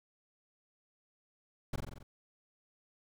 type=noise with echo; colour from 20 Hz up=brown; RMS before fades=-34 dBFS; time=1.73-1.76 s; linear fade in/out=5 ms; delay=45 ms; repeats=6; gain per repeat=-3 dB; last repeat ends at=2.03 s; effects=none